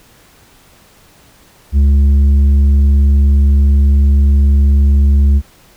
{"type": "tone with tanh clipping", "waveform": "triangle", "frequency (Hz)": 70.3, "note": "C#2", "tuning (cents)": 25, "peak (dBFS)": -7, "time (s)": [1.72, 5.42], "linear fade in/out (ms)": 50, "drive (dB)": 10, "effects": ["pink hiss -46 dBFS RMS until 5.76 s"]}